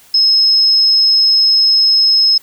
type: tone with amplitude modulation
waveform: sine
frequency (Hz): 5170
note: E8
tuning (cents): -34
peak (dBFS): -6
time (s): 0.14-2.38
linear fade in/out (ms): 5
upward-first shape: sine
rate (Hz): 100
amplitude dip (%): 25
effects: white hiss -45 dBFS RMS until 2.42 s